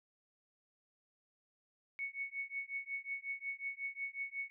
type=tone with tremolo; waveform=sine; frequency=2217 Hz; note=C#7; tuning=in tune; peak=-35 dBFS; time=1.99-4.5 s; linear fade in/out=0 ms; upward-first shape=triangle; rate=5.5 Hz; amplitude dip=100%; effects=none